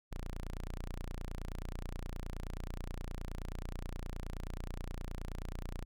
sawtooth tone, 29.48 Hz, A#0, 20 cents sharp, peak -35 dBFS, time 0.11-5.85 s, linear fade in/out 10 ms, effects none

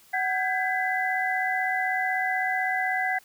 sine tone cluster, 747 / 1575 / 1651 / 2006 Hz, F#5 / G6 / G#6 / B6, +16 / +8 / -11 / +26 cents, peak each -27 / -33 / -31 / -28 dBFS, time 0.13-3.19 s, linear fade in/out 10 ms, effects white hiss -56 dBFS RMS until 3.24 s

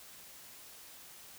silence, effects white hiss -53 dBFS RMS until 1.38 s

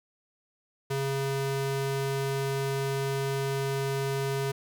square ring-modulated tone, 273.8 Hz, C#4, 21 cents flat, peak -25 dBFS, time 0.9-4.52 s, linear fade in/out 10 ms, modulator 138 Hz, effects none

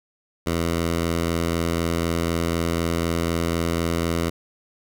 10% pulse tone, 84 Hz, E2, 33 cents sharp, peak -13 dBFS, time 0.46-4.3 s, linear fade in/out 10 ms, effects none

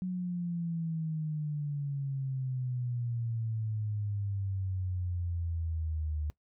sine exponential sweep, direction down, 185 to 74.8 Hz, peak -31 dBFS, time 0.02-6.3 s, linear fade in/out 0 ms, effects noise-tail reverb RT60 0.1 s tail -20 dB re dry

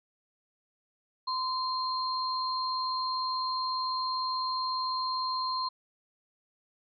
sine tone pair together, 1031 / 4194 Hz, C6 / C8, -26 / +3 cents, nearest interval 2 octaves, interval 2429 cents, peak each -30 / -34 dBFS, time 1.27-5.69 s, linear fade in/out 10 ms, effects none

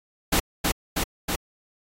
pink noise with echo, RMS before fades -20 dBFS, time 0.32-0.4 s, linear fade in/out 10 ms, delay 320 ms, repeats 3, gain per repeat -2 dB, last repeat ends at 1.36 s, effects AAC 48 kbps

